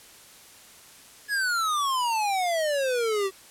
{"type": "exponential sweep", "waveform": "square", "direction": "down", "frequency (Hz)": [1709, 377], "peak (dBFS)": -24, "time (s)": [1.28, 3.31], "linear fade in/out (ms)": 50, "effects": ["white hiss -50 dBFS RMS until 3.5 s", "low-pass 12000 Hz 12 dB/octave"]}